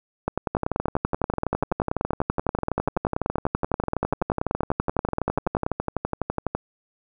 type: two click trains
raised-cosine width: 1 ms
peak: -9 / -10 dBFS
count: 57 / 73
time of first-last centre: 0.28-5.665 / 0.55-6.55 s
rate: 10.4 / 12 Hz
effects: none